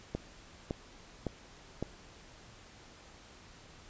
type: click train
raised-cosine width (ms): 2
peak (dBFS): -20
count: 4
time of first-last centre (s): 0.15-1.826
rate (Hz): 1.79
effects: pink hiss -55 dBFS RMS until 3.89 s + resampled to 16000 Hz